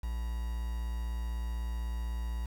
triangle tone with quantisation, 58 Hz, A#1, 8 cents flat, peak -30 dBFS, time 0.03-2.46 s, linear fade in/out 5 ms, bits 8, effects none

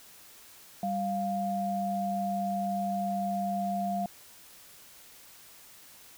sine tone pair together, 196 / 699.7 Hz, G3 / F5, 0 / +3 cents, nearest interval octave + minor seventh, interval 2203 cents, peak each -32 / -30 dBFS, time 0.83-4.06 s, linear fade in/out 2 ms, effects white hiss -53 dBFS RMS until 6.17 s

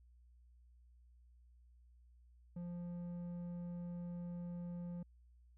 square tone with low-pass filter, 174.61 Hz, F3, in tune, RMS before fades -45 dBFS, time 2.56-5.03 s, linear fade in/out 5 ms, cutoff 480 Hz, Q 0.57, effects added 60 Hz sine -62 dBFS peak until 5.57 s

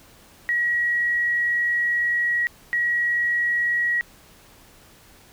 sine tone bursts at uneven times, 1911 Hz, A#6, 43 cents sharp, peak -19 dBFS, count 2, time 0.49-2.47 / 2.73-4.01 s, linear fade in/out 0 ms, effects pink hiss -51 dBFS RMS until 5.32 s

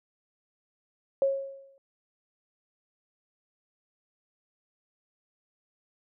sine tone with exponential decay, 546 Hz, C#5, 26 cents flat, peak -19 dBFS, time 1.22-1.78 s, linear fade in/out 1 ms, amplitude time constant 120 ms, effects none

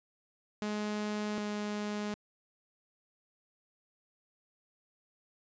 sawtooth tone pair in turn, 210.2 / 208.5 Hz, G#3 / G#3, +21 / +7 cents, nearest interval unison, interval 14 cents, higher first, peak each -29 / -30 dBFS, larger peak first, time 0.62-1.38 / 1.38-2.14 s, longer neither, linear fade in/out 0 ms, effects resampled to 16000 Hz

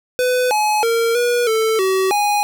square tone with pitch steps, 501 / 848 / 460.7 / 482.9 / 442.6 / 379.8 / 826 Hz, B4 / G#5 / A#4 / B4 / A4 / F#4 / G#5, +25 / +36 / -20 / -39 / +10 / +45 / -10 cents, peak -15 dBFS, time 0.19-2.43 s, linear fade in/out 0 ms, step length 320 ms, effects none

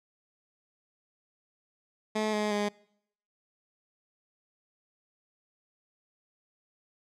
15% pulse tone with pitch steps, 215.3 / 210.9 / 206.5 Hz, A3 / G#3 / G#3, -37 / +27 / -10 cents, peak -21 dBFS, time 2.15-2.69 s, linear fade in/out 10 ms, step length 180 ms, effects noise-tail reverb RT60 0.7 s tail -24 dB re dry + low-pass 7000 Hz 12 dB/octave

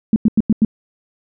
sine tone bursts, 218.3 Hz, A3, 13 cents flat, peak -8 dBFS, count 5, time 0.13-0.649 s, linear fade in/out 2 ms, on 31 ms, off 91 ms, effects none

